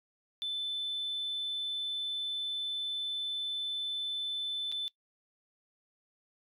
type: tone with dropouts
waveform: sine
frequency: 3520 Hz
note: A7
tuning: in tune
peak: -31 dBFS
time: 0.42-4.88 s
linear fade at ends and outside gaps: 0 ms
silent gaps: 4.717-4.723 s
effects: noise-tail reverb RT60 0.1 s tail -22 dB re dry + tanh soft clip ceiling -29 dBFS